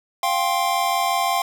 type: chord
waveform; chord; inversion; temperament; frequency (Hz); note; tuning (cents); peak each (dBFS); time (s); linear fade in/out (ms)
square; F suspended second; none; equal with one note detuned; 698.5 / 784 / 1056.2; F5 / G5 / C6; 0 / 0 / +16; -24; 0.23-1.42; 2
effects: none